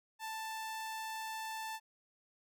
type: tone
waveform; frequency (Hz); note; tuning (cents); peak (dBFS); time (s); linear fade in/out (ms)
sawtooth; 883; A5; +6; -36; 0.19-1.8; 50
effects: none